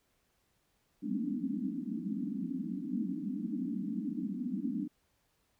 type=band-pass noise; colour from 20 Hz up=white; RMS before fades=-36 dBFS; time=1.02-4.88 s; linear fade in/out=10 ms; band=180 to 300 Hz; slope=96 dB/octave; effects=pink hiss -75 dBFS RMS until 5.59 s